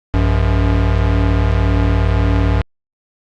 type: tone pair together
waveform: square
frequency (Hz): 56.94 / 94.3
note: A#1 / F#2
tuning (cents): -40 / +33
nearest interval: major sixth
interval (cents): 873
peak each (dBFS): -15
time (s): 0.14-2.62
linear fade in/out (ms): 0
effects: low-pass 3000 Hz 12 dB/octave + Opus 48 kbps